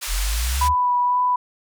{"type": "band-pass noise", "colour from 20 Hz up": "white", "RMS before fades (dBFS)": -29, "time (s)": [0.01, 0.69], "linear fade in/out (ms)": 20, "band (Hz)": [890, 10000], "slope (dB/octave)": 12}
{"type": "linear sweep", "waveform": "sine", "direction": "up", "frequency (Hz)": [39.08, 76.9], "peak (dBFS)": -20, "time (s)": [0.07, 0.75], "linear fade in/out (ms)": 50}
{"type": "tone with vibrato", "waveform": "sine", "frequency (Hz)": 987, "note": "B5", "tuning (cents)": -1, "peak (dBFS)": -16, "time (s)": [0.61, 1.36], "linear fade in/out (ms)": 5, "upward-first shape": "sine", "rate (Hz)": 2, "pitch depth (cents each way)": 13}
{"effects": []}